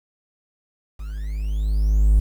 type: tone with level ramp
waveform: triangle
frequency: 51.91 Hz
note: G#1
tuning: in tune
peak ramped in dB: -27 to -8 dBFS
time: 0.99-2.2 s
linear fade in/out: 10 ms
effects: tanh soft clip ceiling -4 dBFS + 8-bit